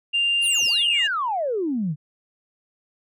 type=tone with pitch glide; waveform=sine; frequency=2794 to 2822 Hz; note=F7 to F7; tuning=0 to +17 cents; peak=-17 dBFS; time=0.13-1.08 s; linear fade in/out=20 ms; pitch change=+17 cents; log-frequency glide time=0.7-0.81 s
type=exponential sweep; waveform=sine; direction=down; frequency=10700 to 140 Hz; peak=-21 dBFS; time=0.41-1.96 s; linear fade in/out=50 ms
effects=tanh soft clip ceiling -14 dBFS